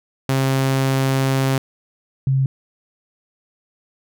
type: tone pair in turn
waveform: sawtooth / sine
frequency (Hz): 134 / 134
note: C3 / C3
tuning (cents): +42 / +42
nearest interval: unison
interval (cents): 0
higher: neither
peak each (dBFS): -12 / -14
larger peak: first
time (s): 0.29-1.58 / 2.27-2.46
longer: first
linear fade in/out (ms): 2
effects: none